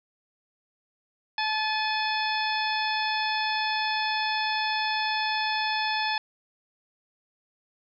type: harmonic tone with a mistuned harmonic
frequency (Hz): 866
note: A5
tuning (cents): -28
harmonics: 1 / 2 / 3 / 4 / 5 / 6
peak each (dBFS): -28 / -31 / -33 / -34 / -35 / -36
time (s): 1.38-6.18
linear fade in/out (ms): 2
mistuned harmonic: 3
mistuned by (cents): -56
effects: none